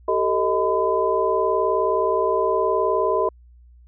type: tone cluster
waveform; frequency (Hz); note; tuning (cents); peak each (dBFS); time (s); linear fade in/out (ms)
sine; 387.8 / 447 / 627 / 1009; G4 / A4 / D#5 / B5; -19 / +27 / +13 / +37; -23; 0.08-3.29; 5
effects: added 60 Hz sine -46 dBFS peak until 3.87 s